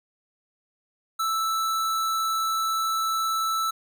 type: tone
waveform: square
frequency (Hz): 1318.5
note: E6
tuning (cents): 0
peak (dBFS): -24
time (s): 1.19-3.71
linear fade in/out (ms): 10
effects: none